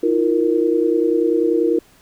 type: chord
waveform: sine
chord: Eb suspended second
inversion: none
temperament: equal with one note detuned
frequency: 319 / 349.2 / 466.2 Hz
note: Eb4 / F4 / Bb4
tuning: +43 / 0 / 0 cents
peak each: -19 / -18 / -18 dBFS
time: 0.03-1.79 s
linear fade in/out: 5 ms
effects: pink hiss -52 dBFS RMS until 2.01 s